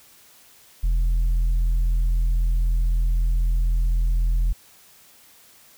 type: tone with tanh clipping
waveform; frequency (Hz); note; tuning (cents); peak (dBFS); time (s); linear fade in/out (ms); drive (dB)
sine; 41.94; E1; +31; -18; 0.83-4.53; 10; 3
effects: white hiss -52 dBFS RMS until 5.77 s